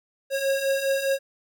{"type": "beating tone pair", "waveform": "square", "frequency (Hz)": [541, 545.9], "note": ["C#5", "C#5"], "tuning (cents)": [-42, -27], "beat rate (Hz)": 4.9, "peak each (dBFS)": [-29, -24], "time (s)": [0.3, 1.19], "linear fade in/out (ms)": 50, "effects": []}